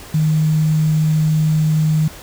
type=tone with quantisation; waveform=sine; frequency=155.56 Hz; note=D#3; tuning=in tune; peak=-12 dBFS; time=0.14-2.08 s; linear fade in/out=5 ms; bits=6; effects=pink hiss -37 dBFS RMS until 2.22 s